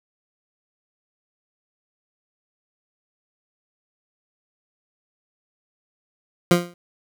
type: tone with exponential decay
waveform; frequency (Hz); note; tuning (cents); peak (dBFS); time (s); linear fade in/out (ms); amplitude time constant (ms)
20% pulse; 174.61; F3; 0; -5; 6.51-6.74; 2; 49
effects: none